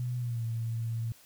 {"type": "tone with pitch glide", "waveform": "sine", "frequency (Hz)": [123.47, 114.54], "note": ["B2", "A#2"], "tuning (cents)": [0, -30], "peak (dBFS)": -30, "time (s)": [0, 1.12], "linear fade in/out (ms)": 0, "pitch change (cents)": -130, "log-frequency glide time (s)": [0.18, 0.43], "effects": ["white hiss -58 dBFS RMS until 1.25 s"]}